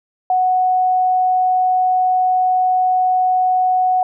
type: tone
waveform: sine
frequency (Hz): 739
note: F#5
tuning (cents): -2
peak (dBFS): -12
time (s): 0.3-4.03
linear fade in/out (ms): 2
effects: none